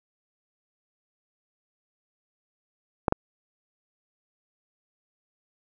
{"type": "clicks", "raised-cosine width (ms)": 1, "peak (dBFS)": -6, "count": 2, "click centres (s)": [3.082, 3.124], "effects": []}